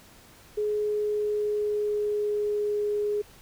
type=tone with pitch glide; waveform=sine; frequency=420.8 to 415.7 Hz; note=G#4 to G#4; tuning=+23 to +2 cents; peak=-24 dBFS; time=0.57-3.22 s; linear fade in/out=10 ms; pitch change=-21 cents; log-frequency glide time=0.68-2.87 s; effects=pink hiss -53 dBFS RMS until 3.41 s